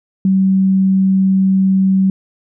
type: tone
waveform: sine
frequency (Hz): 191.1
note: G3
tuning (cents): -44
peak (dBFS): -9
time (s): 0.25-2.1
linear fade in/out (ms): 2
effects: none